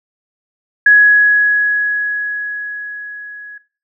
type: tone with level ramp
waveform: sine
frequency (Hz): 1675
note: G#6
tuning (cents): +14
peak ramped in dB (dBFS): -3 to -30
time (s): 0.86-3.58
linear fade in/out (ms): 5
effects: noise-tail reverb RT60 0.4 s tail -19 dB re dry